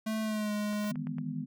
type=tone with pitch glide; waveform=square; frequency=218.8 to 208.8 Hz; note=A3 to G#3; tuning=-9 to +10 cents; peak=-31 dBFS; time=0.06-0.92 s; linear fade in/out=10 ms; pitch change=-81 cents; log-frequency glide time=0.22-0.52 s
type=noise with exponential growth; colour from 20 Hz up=violet; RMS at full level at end=-45 dBFS; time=0.6-0.91 s; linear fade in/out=2 ms; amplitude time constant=66 ms
type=click train; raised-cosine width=0.5 ms; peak=-33 dBFS; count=5; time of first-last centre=0.73-1.184 s; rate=8.81 Hz
type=chord; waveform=sine; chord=E major seventh; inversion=third; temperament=just; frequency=154.51 / 164.81 / 206 / 247.2 Hz; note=D#3 / E3 / G#3 / B3; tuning=-12 / 0 / -14 / +2 cents; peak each=-38 / -41 / -40 / -37 dBFS; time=0.9-1.46 s; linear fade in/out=20 ms
effects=none